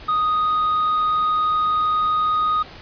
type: tone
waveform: triangle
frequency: 1244.5 Hz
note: D#6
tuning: in tune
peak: -15 dBFS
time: 0.08-2.63 s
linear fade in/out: 10 ms
effects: pink hiss -40 dBFS RMS until 2.81 s + resampled to 11025 Hz